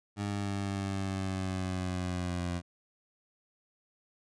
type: exponential sweep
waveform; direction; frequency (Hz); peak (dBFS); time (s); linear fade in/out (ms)
20% pulse; down; 102.3 to 87.31; -27; 0.16-2.62; 50
effects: resampled to 22050 Hz